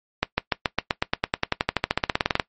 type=accelerating click train; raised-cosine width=0.3 ms; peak=-3 dBFS; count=26; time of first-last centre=0.23-2.398 s; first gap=150 ms; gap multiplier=0.95; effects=noise-tail reverb RT60 0.1 s tail -19 dB re dry + MP3 32 kbps